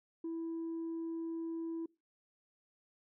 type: tone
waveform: sine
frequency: 329.6 Hz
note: E4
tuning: in tune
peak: -35 dBFS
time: 0.24-1.86 s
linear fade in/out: 5 ms
effects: noise-tail reverb RT60 0.3 s tail -26 dB re dry + tanh soft clip ceiling -35 dBFS